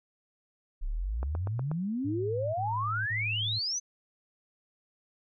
sine exponential sweep, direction up, 30.87 to 6272 Hz, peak -29 dBFS, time 0.81-3.8 s, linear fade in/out 20 ms
click train, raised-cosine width 1 ms, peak -24 dBFS, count 5, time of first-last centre 1.23-1.715 s, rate 8.25 Hz
sine tone bursts, 107.5 Hz, A2, 40 cents flat, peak -33 dBFS, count 3, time 2.04-3.596 s, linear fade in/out 20 ms, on 500 ms, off 28 ms
effects none

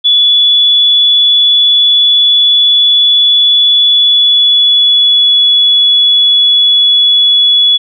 sine tone with pitch glide, 3426 to 3398 Hz, A7 to G#7, -47 to +39 cents, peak -4 dBFS, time 0.04-7.78 s, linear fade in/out 20 ms, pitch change -14 cents, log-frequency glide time 3.86-5.46 s, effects none

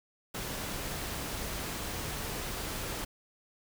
pink noise, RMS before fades -37 dBFS, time 0.34-3.05 s, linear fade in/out 10 ms, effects none

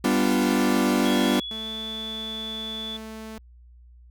40% pulse chord, G dominant seventh, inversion none, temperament equal, 196 / 246.9 / 293.7 / 349.2 Hz, G3 / B3 / D4 / F4, 0 / 0 / 0 / 0 cents, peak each -25 / -22 / -25 / -26 dBFS, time 0.04-1.4 s, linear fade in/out 5 ms
sine tone with pitch glide, 3322 to 3455 Hz, G#7 to A7, 0 to -32 cents, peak -31 dBFS, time 1.05-2.97 s, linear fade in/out 5 ms, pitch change +68 cents, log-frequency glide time 1.23-1.68 s
sawtooth tone, 220 Hz, A3, in tune, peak -32 dBFS, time 1.51-3.38 s, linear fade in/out 0 ms
effects added 60 Hz sine -47 dBFS peak until 4.1 s

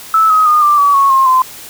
sine tone with pitch steps, 1309 / 1265.1 / 1222.8 / 1181.8 / 1142.2 / 1103.9 / 1066.9 / 1031.2 Hz, E6 / D#6 / D#6 / D6 / D6 / C#6 / C6 / C6, -13 / +28 / -30 / +10 / -49 / -8 / +33 / -26 cents, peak -6 dBFS, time 0.14-1.42 s, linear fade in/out 2 ms, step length 160 ms, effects white hiss -32 dBFS RMS until 1.69 s

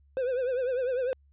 triangle tone with vibrato, 508 Hz, B4, 49 cents sharp, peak -24 dBFS, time 0.17-1.13 s, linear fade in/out 0 ms, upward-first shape triangle, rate 10 Hz, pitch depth 110 cents each way, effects added 70 Hz sine -58 dBFS peak until 1.32 s + resampled to 8000 Hz

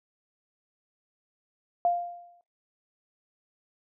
sine tone with exponential decay, 698.5 Hz, F5, in tune, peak -19 dBFS, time 1.85-2.41 s, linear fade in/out 1 ms, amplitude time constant 120 ms, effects noise-tail reverb RT60 0.2 s tail -19 dB re dry

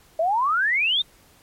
sine exponential sweep, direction up, 622.3 to 3729 Hz, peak -18 dBFS, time 0.19-1.02 s, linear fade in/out 5 ms, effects pink hiss -55 dBFS RMS until 1.42 s + MP3 64 kbps

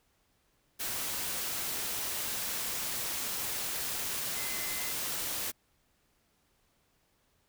sine tone in noise, 2052 Hz, C7, 34 cents flat, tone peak -43 dBFS, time 4.35-4.93 s, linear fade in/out 20 ms, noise white, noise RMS -35 dBFS, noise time 0.79-5.52 s, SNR -11 dB, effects pink hiss -72 dBFS RMS until 7.48 s

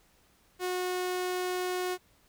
sawtooth tone, 364 Hz, F#4, 28 cents flat, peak -26 dBFS, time 0.59-1.98 s, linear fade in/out 50 ms, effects pink hiss -65 dBFS RMS until 2.28 s

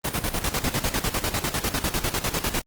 pink noise with tremolo, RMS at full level -24 dBFS, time 0.04-2.62 s, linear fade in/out 10 ms, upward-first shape square, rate 10 Hz, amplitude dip 70%, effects Opus 24 kbps

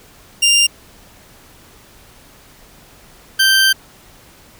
20% pulse tone pair in turn, 2794 / 1562.7 Hz, F7 / G6, 0 / -6 cents, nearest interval minor seventh, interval 1006 cents, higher first, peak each -5 dBFS, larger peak neither, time 0.42-0.67 / 3.39-3.73 s, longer second, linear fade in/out 10 ms, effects pink hiss -45 dBFS RMS until 4.59 s

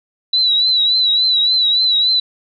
sine tone with vibrato, 3951 Hz, B7, in tune, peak -11 dBFS, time 0.33-2.2 s, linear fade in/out 5 ms, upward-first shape triangle, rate 3.5 Hz, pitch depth 71 cents each way, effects none

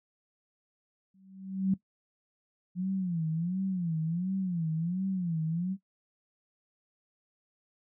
sine tone with exponential growth, 191.2 Hz, G3, 43 cents flat, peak -21 dBFS, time 1.14-1.74 s, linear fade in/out 5 ms, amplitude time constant 130 ms
sine tone with vibrato, 174.61 Hz, F3, in tune, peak -28 dBFS, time 2.75-5.77 s, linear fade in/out 50 ms, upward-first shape sine, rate 1.4 Hz, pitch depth 170 cents each way
effects noise-tail reverb RT60 0.1 s tail -17 dB re dry

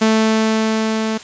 sawtooth tone with level ramp, 220 Hz, A3, in tune, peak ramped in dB -7 to -14 dBFS, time 0.01-1.18 s, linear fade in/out 10 ms, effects white hiss -36 dBFS RMS until 1.23 s + resampled to 16000 Hz

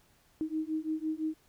sine beating tone pair, 311.1 / 317 Hz, D#4 / D#4, 0 / +32 cents, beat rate 5.9 Hz, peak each -34 / -34 dBFS, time 0.41-1.34 s, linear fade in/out 0 ms, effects pink hiss -66 dBFS RMS until 1.48 s

